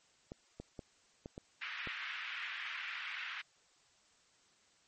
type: clicks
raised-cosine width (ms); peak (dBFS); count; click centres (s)
2; -31; 6; 0.319 / 0.6 / 0.792 / 1.259 / 1.379 / 1.873
type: band-pass noise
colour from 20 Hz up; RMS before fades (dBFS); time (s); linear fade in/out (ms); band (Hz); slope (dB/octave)
white; -43; 1.61-3.42; 10; 1400 to 2600; 24
effects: white hiss -69 dBFS RMS until 4.87 s + MP3 32 kbps